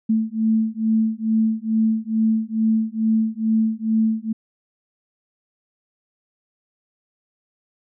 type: beating tone pair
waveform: sine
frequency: 220 / 222.3 Hz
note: A3 / A3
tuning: 0 / +18 cents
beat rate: 2.3 Hz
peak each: -20 dBFS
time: 0.09-4.33 s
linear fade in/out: 10 ms
effects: none